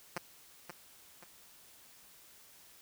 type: tone with echo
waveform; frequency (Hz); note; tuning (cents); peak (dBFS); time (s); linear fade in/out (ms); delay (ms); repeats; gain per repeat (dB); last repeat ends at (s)
5% pulse; 175.8; F3; +12; -23; 0.16-0.18; 5; 530; 2; -8; 1.24
effects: white hiss -59 dBFS RMS until 2.81 s